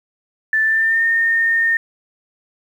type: tone with pitch glide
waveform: sine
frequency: 1760 to 1828.4 Hz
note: A6 to A#6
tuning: 0 to -34 cents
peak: -13 dBFS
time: 0.53-1.77 s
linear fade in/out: 2 ms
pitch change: +66 cents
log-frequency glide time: 0.63-1.05 s
effects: 8-bit